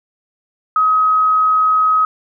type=tone; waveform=sine; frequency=1268 Hz; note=D#6; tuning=32 cents sharp; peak=-10 dBFS; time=0.76-2.05 s; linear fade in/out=2 ms; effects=none